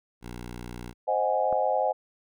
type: tone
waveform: 10% pulse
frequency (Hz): 60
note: B1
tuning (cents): -49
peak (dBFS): -29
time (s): 0.21-0.94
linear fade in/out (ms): 50
type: chord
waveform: sine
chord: Ab dominant seventh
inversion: first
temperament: equal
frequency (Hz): 523.3 / 622.3 / 740 / 830.6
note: C5 / Eb5 / Gb5 / Ab5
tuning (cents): 0 / 0 / 0 / 0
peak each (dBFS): -28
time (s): 1.07-1.93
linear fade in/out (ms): 20
type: click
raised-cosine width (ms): 1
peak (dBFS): -22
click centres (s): 1.527
effects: none